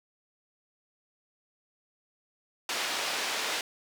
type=band-pass noise; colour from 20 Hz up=white; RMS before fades=-32 dBFS; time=2.69-3.61 s; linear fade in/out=2 ms; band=370 to 4500 Hz; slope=12 dB/octave; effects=none